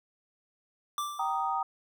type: tone with exponential decay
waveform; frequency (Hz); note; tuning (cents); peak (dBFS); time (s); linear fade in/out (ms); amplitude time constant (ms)
square; 1174.7; D6; 0; -29; 0.98-1.63; 1; 140
type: chord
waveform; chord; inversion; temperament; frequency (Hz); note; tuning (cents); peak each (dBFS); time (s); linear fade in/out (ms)
sine; Eb major; first; just; 777.8 / 933.4 / 1244.5; G5 / Bb5 / Eb6; -14 / +2 / 0; -32; 1.19-1.63; 5
effects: none